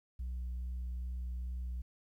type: tone with vibrato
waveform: sine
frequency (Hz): 61.74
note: B1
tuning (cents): 0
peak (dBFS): -34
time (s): 0.19-1.82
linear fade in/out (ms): 10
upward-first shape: sine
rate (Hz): 2.4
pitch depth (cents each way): 11
effects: tanh soft clip ceiling -35 dBFS + 12-bit